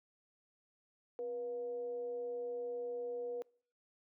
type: tone with frequency modulation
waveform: sine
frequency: 483.8 Hz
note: B4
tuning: 36 cents flat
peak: -37 dBFS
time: 1.19-3.42 s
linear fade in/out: 0 ms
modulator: 221 Hz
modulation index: 0.27
effects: noise-tail reverb RT60 0.5 s tail -25 dB re dry + high-pass 300 Hz 12 dB/octave